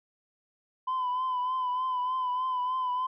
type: tone with vibrato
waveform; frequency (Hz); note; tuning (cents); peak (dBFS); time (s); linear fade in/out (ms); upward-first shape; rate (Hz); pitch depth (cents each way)
sine; 1012; B5; +42; -25; 0.87-3.07; 10; triangle; 3.3; 48
effects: tanh soft clip ceiling -25 dBFS